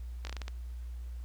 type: slowing click train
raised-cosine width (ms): 0.2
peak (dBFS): -23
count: 7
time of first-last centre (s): 0.25-0.481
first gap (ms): 20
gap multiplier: 1.26
effects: added 60 Hz sine -38 dBFS peak until 1.24 s + pink hiss -64 dBFS RMS until 1.24 s